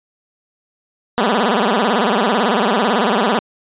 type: tone with vibrato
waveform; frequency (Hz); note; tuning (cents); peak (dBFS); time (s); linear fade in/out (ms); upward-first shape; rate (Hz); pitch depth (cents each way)
10% pulse; 220; A3; 0; -5; 1.18-3.39; 0; sine; 18; 230
effects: resampled to 8000 Hz